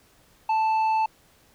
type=tone with tanh clipping; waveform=triangle; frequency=880 Hz; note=A5; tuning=in tune; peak=-21 dBFS; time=0.49-1.06 s; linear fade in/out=5 ms; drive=10 dB; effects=pink hiss -59 dBFS RMS until 1.54 s